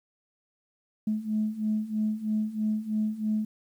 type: beating tone pair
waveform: sine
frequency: 213.1 / 216.2 Hz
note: G#3 / A3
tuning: +45 / -30 cents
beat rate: 3.1 Hz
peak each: -30 / -27 dBFS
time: 1.07-3.45 s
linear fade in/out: 5 ms
effects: tanh soft clip ceiling -18 dBFS + 10-bit